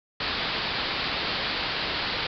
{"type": "low-pass noise", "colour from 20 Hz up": "white", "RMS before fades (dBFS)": -29, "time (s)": [0.2, 2.27], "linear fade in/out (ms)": 5, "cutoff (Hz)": 4800, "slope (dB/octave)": 96, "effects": []}